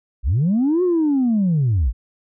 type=linear two-way sweep; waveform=sine; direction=up then down; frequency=46.25 to 370 to 46.25 Hz; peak=-13 dBFS; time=0.23-1.93 s; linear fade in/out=50 ms; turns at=0.83 s; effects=tanh soft clip ceiling -12 dBFS